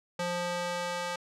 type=tone with high-pass filter sweep; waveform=square; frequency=175.8 Hz; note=F3; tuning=12 cents sharp; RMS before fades=-33 dBFS; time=0.19-1.16 s; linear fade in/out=5 ms; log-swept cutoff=370 to 700 Hz; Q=0.88; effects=low-pass 8000 Hz 12 dB/octave

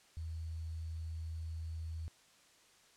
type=tone with sample-and-hold; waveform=sine; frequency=81.1 Hz; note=E2; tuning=28 cents flat; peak=-39 dBFS; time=0.17-2.08 s; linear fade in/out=0 ms; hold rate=4410 Hz; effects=white hiss -65 dBFS RMS until 2.96 s + low-pass 8000 Hz 12 dB/octave

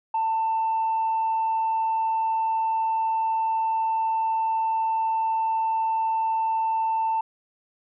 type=tone; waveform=sine; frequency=892 Hz; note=A5; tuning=23 cents sharp; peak=-20 dBFS; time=0.14-7.21 s; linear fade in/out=5 ms; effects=tanh soft clip ceiling -18 dBFS

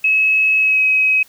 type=tone with pitch glide; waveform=sine; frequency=2575 to 2542 Hz; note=E7 to D#7; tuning=-41 to +36 cents; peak=-11 dBFS; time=0.04-1.23 s; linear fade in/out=5 ms; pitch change=-23 cents; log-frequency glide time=0.58-0.84 s; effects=white hiss -49 dBFS RMS until 1.28 s

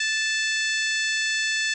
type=harmonic tone; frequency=877 Hz; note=A5; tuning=6 cents flat; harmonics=2 / 3 / 4 / 5 / 6 / 7 / 8 / 9; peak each=-25 / -29 / -31 / -33 / -35 / -36 / -37 / -38 dBFS; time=0-1.74 s; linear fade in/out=5 ms; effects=none

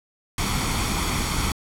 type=noise with comb filter; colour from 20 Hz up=pink; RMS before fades=-24 dBFS; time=0.38-1.52 s; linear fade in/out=2 ms; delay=0.89 ms; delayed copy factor=+0.55; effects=low-pass 11000 Hz 12 dB/octave

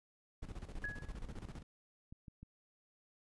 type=noise with tremolo; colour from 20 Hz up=brown; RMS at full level=-44 dBFS; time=0.42-1.63 s; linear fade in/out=10 ms; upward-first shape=square; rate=15 Hz; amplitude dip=70%
type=tone with exponential decay; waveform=sine; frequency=1677 Hz; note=G#6; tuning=16 cents sharp; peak=-36 dBFS; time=0.84-1.18 s; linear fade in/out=2 ms; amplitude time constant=73 ms
type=clicks; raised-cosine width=5 ms; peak=-39 dBFS; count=6; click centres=1.15 / 1.326 / 1.452 / 2.125 / 2.282 / 2.43 s
effects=resampled to 24000 Hz

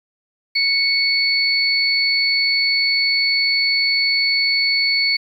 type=tone pair together; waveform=sine; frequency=2217 / 4440 Hz; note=C#7 / C#8; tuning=0 / +2 cents; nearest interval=octave; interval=1202 cents; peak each=-18 / -17 dBFS; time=0.55-5.17 s; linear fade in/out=10 ms; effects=8-bit

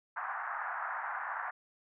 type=band-pass noise; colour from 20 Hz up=white; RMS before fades=-38 dBFS; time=0.16-1.51 s; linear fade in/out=10 ms; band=730 to 1700 Hz; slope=48 dB/octave; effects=none

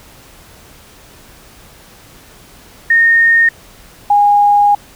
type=tone pair in turn; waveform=sine; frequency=1840 / 819.6 Hz; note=A#6 / G#5; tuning=-23 / -23 cents; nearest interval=octave + major second; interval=1400 cents; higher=first; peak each=-6 dBFS; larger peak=neither; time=2.9-3.49 / 4.1-4.75 s; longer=second; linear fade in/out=5 ms; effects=pink hiss -41 dBFS RMS until 4.95 s

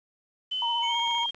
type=tone with pitch glide; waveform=sine; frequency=3036 to 3209 Hz; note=F#7 to G7; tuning=+44 to +40 cents; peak=-27 dBFS; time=0.51-1.31 s; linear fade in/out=10 ms; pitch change=+96 cents; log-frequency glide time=0.86-0.96 s
type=tone with vibrato; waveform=sine; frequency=938 Hz; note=A#5; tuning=11 cents sharp; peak=-27 dBFS; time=0.62-1.26 s; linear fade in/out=2 ms; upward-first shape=triangle; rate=15 Hz; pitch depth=33 cents each way
type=tone; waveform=square; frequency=2215 Hz; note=C#7; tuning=2 cents flat; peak=-36 dBFS; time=0.82-1.25 s; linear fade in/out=20 ms
type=clicks; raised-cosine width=0.3 ms; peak=-31 dBFS; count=9; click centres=0.945 / 0.996 / 1.075 / 1.111 / 1.149 / 1.182 / 1.232 / 1.292 / 1.346 s
effects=resampled to 16000 Hz + 9-bit

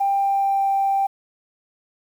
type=tone with pitch glide; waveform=sine; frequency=792 to 785.6 Hz; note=G5 to G5; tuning=+18 to +4 cents; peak=-16 dBFS; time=0-1.07 s; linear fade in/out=10 ms; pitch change=-14 cents; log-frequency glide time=0.15-0.69 s; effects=tanh soft clip ceiling -12 dBFS + 8-bit

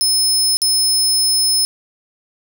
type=tone with dropouts; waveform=25% pulse; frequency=5200 Hz; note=E8; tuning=24 cents flat; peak=-8 dBFS; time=0.01-1.65 s; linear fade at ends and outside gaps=0 ms; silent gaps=0.57-0.618 s; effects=none

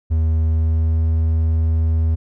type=tone with pitch glide; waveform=triangle; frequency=79.8 to 80.49 Hz; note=D#2 to E2; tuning=+44 to -41 cents; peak=-12 dBFS; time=0.1-2.16 s; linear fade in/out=20 ms; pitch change=+15 cents; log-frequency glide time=0.46-1.01 s; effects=none

